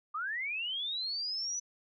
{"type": "linear sweep", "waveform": "sine", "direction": "up", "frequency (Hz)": [1171, 6000], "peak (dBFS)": -33, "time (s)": [0.14, 1.6], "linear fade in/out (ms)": 10, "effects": []}